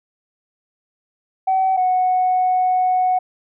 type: tone pair in turn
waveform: sine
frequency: 760 / 737.5 Hz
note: F#5 / F#5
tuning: +46 / -6 cents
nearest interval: minor second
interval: 52 cents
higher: first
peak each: -13 dBFS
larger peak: neither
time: 1.47-1.77 / 1.77-3.19 s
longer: second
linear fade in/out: 10 ms
effects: tanh soft clip ceiling -10 dBFS